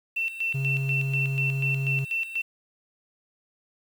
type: tone with tremolo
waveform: sine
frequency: 2691 Hz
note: E7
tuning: 35 cents sharp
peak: -24 dBFS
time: 0.16-2.42 s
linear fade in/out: 10 ms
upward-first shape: square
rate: 4.1 Hz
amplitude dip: 70%
type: tone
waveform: triangle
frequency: 135.4 Hz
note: C#3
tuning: 40 cents flat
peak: -23 dBFS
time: 0.54-2.05 s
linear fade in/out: 10 ms
effects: 8-bit